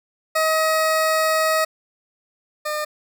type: tone pair in turn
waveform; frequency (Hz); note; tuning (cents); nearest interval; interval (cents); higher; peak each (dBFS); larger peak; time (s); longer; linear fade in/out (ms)
20% pulse; 634 / 605.2; D#5 / D#5; +32 / -48; minor second; 80; first; -12 / -18; first; 0.35-1.65 / 2.65-2.85; first; 10
effects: none